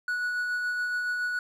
triangle tone with tremolo, 1469 Hz, F#6, 13 cents flat, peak -24 dBFS, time 0.08-1.39 s, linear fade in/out 2 ms, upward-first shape sine, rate 7.1 Hz, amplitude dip 25%, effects none

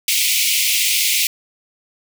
pink high-pass noise, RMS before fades -17 dBFS, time 0.08-1.27 s, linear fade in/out 2 ms, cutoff 2100 Hz, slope 96 dB/octave, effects none

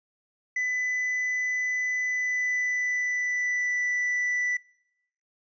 triangle tone with pitch glide, 2000 to 1975.9 Hz, B6 to B6, +21 to 0 cents, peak -23 dBFS, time 0.56-4.57 s, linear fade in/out 5 ms, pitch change -21 cents, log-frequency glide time 2.07-3.81 s, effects noise-tail reverb RT60 0.9 s tail -24 dB re dry + resampled to 16000 Hz

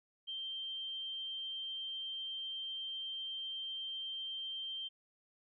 sine tone, 3146 Hz, G7, 6 cents sharp, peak -39 dBFS, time 0.27-4.89 s, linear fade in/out 20 ms, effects none

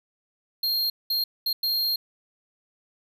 square tone bursts at uneven times, 4218 Hz, C8, 13 cents sharp, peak -23 dBFS, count 4, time 0.63-0.9 / 1.1-1.24 / 1.46-1.53 / 1.63-1.96 s, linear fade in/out 5 ms, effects none

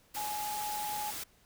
sine tone in noise, 839 Hz, G#5, 17 cents sharp, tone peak -35 dBFS, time 0.16-1.11 s, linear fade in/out 10 ms, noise white, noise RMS -40 dBFS, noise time 0.14-1.24 s, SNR +2 dB, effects pink hiss -65 dBFS RMS until 1.45 s

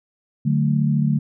sine chord, D major, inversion none, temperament equal, 146.83 / 185 / 220 Hz, D3 / F#3 / A3, 0 / 0 / 0 cents, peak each -18 / -24 / -21 dBFS, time 0.45-1.19 s, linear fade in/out 10 ms, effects none

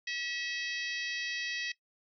harmonic tone with a mistuned harmonic, 645 Hz, E5, 38 cents flat, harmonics 3 / 4 / 5 / 6 / 7 / 8 / 9, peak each -38 / -40 / -42 / -44 / -45 / -46 / -47 dBFS, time 0.07-1.72 s, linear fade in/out 5 ms, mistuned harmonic 7, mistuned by +19 cents, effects noise-tail reverb RT60 0.1 s tail -18 dB re dry

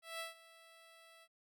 10% pulse tone with ADSR envelope, 659.3 Hz, E5, in tune, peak -32 dBFS, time 0.02-1.28 s, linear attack 180 ms, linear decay 140 ms, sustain -19 dB, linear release 49 ms, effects none

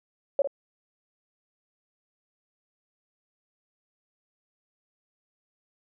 sine tone with echo, 559 Hz, C#5, 14 cents sharp, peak -18 dBFS, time 0.39-0.42 s, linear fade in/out 2 ms, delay 54 ms, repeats 1, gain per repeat -8 dB, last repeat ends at 0.474 s, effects none

